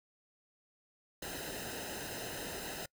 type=noise with comb filter; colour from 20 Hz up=pink; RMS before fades=-42 dBFS; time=1.22-2.86 s; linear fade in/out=5 ms; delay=0.88 ms; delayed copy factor=-0.75; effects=noise-tail reverb RT60 0.1 s tail -25 dB re dry